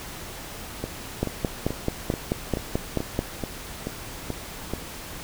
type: two click trains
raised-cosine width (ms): 2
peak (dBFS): -14 / -9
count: 10 / 10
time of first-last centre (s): 0.84-4.736 / 1.23-3.191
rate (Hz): 2.31 / 4.59
effects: pink hiss -38 dBFS RMS until 5.23 s